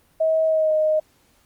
sine tone with pitch glide, 639 to 620.5 Hz, D#5 to D#5, +46 to -5 cents, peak -16 dBFS, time 0.2-1 s, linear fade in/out 10 ms, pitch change -51 cents, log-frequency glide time 0.46-0.75 s, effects pink hiss -60 dBFS RMS until 1.45 s + Opus 32 kbps

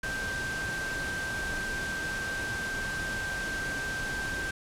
sine tone in noise, 1568 Hz, G6, in tune, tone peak -32 dBFS, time 0.03-4.51 s, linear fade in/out 5 ms, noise pink, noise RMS -37 dBFS, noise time 0.03-4.51 s, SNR +2 dB, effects low-pass 9000 Hz 12 dB/octave

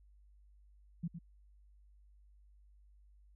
sine tone with echo, 169.1 Hz, E3, 44 cents sharp, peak -34 dBFS, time 1.03-1.08 s, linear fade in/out 10 ms, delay 110 ms, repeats 1, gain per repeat -8 dB, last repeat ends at 1.19 s, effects added 50 Hz sine -60 dBFS peak until 3.35 s

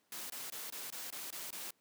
white noise bursts, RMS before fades -44 dBFS, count 8, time 0.12-1.707 s, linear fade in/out 2 ms, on 180 ms, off 21 ms, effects pink hiss -75 dBFS RMS until 1.8 s + high-pass 200 Hz 12 dB/octave

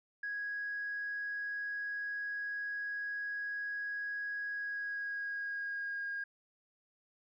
sine tone with pitch glide, 1657 to 1627.6 Hz, G#6 to G#6, -4 to -35 cents, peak -35 dBFS, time 0.23-6.24 s, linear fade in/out 5 ms, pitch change -31 cents, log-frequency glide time 4.49-6.1 s, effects tanh soft clip ceiling -31 dBFS

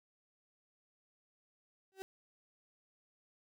35% pulse tone with exponential growth, 383.3 Hz, G4, 39 cents flat, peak -37 dBFS, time 1.92-2.02 s, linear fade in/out 0 ms, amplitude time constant 20 ms, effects none

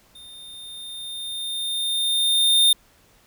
square tone with level ramp, 3633 Hz, A#7, 45 cents flat, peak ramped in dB -42 to -13 dBFS, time 0.15-2.73 s, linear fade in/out 5 ms, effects pink hiss -57 dBFS RMS until 3.26 s

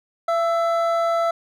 triangle tone pair together, 673.2 / 1321 Hz, E5 / E6, +36 / +3 cents, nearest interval octave, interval 1167 cents, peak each -17 / -22 dBFS, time 0.28-1.31 s, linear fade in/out 5 ms, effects none

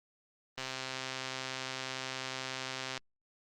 click train, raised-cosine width 0.2 ms, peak -20 dBFS, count 315, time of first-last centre 0.58-2.977 s, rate 131 Hz, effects Opus 24 kbps

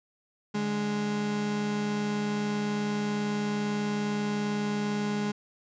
35% pulse tone pair together, 147.63 / 207.7 Hz, D3 / G#3, +9 / 0 cents, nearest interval tritone, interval 591 cents, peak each -36 / -26 dBFS, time 0.54-5.32 s, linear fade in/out 10 ms, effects resampled to 16000 Hz

